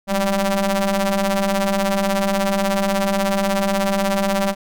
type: ring-modulated tone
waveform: sawtooth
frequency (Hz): 194.4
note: G3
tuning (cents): -14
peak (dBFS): -10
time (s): 0.07-4.55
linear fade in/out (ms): 50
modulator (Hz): 397
effects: none